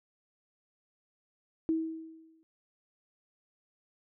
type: tone with exponential decay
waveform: sine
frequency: 322.4 Hz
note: E4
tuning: 38 cents flat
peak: -24 dBFS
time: 1.69-2.43 s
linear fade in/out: 0 ms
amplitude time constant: 160 ms
effects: none